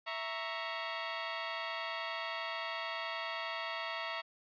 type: chord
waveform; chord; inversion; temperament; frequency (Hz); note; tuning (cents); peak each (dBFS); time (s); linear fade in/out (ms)
15% pulse; A# diminished; second; equal; 659.3 / 932.3 / 1108.7; E5 / A#5 / C#6; 0 / 0 / 0; -34 / -35 / -36; 0.06-4.22; 20
effects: resampled to 11025 Hz